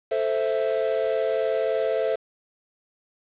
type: chord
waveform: triangle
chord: A minor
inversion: none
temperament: equal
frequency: 440 / 523.3 / 659.3 Hz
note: A4 / C5 / E5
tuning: 0 / 0 / 0 cents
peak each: -24 dBFS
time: 0.11-2.16 s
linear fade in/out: 10 ms
effects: resampled to 8000 Hz + 7-bit